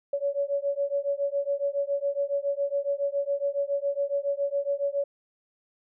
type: beating tone pair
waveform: sine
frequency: 560 / 567.2 Hz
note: C#5 / C#5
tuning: +18 / +40 cents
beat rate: 7.2 Hz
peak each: -28 dBFS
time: 0.13-5.04 s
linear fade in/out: 5 ms
effects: none